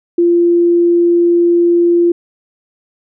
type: tone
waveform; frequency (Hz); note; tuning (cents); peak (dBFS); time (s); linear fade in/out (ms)
sine; 344.8; F4; -22; -7; 0.18-2.12; 5
effects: none